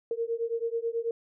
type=beating tone pair; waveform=sine; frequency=457.5 / 466.7 Hz; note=A#4 / A#4; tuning=-32 / +2 cents; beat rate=9.2 Hz; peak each=-31 dBFS; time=0.11-1.11 s; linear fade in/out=2 ms; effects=none